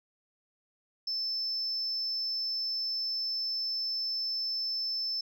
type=tone; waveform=sine; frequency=5280 Hz; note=E8; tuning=2 cents sharp; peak=-29 dBFS; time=1.07-5.21 s; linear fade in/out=5 ms; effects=tanh soft clip ceiling -26 dBFS